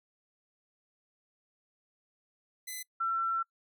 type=tone pair in turn; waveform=5% pulse / sine; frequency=2019 / 1347.5 Hz; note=B6 / E6; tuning=+38 / +38 cents; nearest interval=perfect fifth; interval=700 cents; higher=first; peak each=-28 dBFS; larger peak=neither; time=2.67-2.83 / 3-3.43 s; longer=second; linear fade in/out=10 ms; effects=noise-tail reverb RT60 0.1 s tail -23 dB re dry